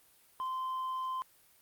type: tone with tanh clipping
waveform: sine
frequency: 1037 Hz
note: C6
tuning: 16 cents flat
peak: -34 dBFS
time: 0.4-1.22 s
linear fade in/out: 0 ms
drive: 2 dB
effects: white hiss -64 dBFS RMS until 1.61 s + Opus 32 kbps